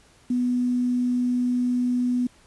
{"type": "tone with quantisation", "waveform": "sine", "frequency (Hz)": 247, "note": "B3", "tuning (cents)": 0, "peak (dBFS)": -20, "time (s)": [0.3, 2.27], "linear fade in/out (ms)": 5, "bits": 8, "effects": ["pink hiss -56 dBFS RMS until 2.46 s", "resampled to 24000 Hz"]}